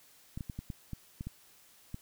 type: clicks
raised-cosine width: 5 ms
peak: -26 dBFS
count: 9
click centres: 0.375 / 0.408 / 0.498 / 0.59 / 0.702 / 0.933 / 1.209 / 1.27 / 1.944 s
effects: white hiss -61 dBFS RMS until 2.01 s